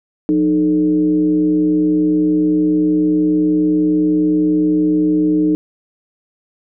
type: tone with frequency modulation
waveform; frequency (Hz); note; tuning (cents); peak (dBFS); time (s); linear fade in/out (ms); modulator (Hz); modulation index
sine; 306.6; D#4; -25; -11; 0.29-5.55; 0; 130; 0.54
effects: none